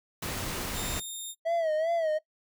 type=noise; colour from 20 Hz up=pink; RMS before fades=-34 dBFS; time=0.22-1 s; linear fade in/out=5 ms
type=tone; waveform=15% pulse; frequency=3665 Hz; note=A#7; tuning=30 cents flat; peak=-30 dBFS; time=0.73-1.35 s; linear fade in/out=50 ms
type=tone with vibrato; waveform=triangle; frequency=647 Hz; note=E5; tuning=32 cents flat; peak=-23 dBFS; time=1.45-2.19 s; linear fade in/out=20 ms; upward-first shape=sine; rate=2.6 Hz; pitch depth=92 cents each way
effects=noise-tail reverb RT60 0.1 s tail -18 dB re dry